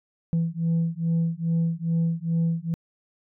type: beating tone pair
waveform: sine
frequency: 164.81 / 167.21 Hz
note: E3 / E3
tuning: 0 / +25 cents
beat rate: 2.4 Hz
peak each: -23 dBFS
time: 0.33-2.74 s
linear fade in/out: 0 ms
effects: tanh soft clip ceiling -18 dBFS